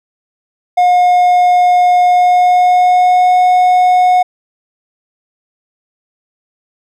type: tone with pitch glide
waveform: triangle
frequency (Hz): 718 to 728.4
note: F5 to F#5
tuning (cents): +48 to -27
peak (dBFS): -4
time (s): 0.77-4.23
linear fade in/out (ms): 10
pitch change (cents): +25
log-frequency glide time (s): 2.05-3.37
effects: none